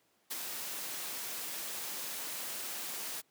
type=noise with ADSR envelope; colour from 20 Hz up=white; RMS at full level=-37 dBFS; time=0.3-3.22 s; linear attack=15 ms; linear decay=31 ms; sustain=-3 dB; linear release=26 ms; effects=pink hiss -72 dBFS RMS until 3.3 s + high-pass 200 Hz 12 dB/octave